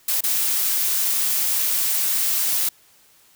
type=noise with dropouts; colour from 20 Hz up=blue; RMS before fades=-21 dBFS; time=0.08-2.69 s; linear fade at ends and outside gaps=5 ms; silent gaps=0.208-0.236 s; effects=white hiss -55 dBFS RMS until 3.35 s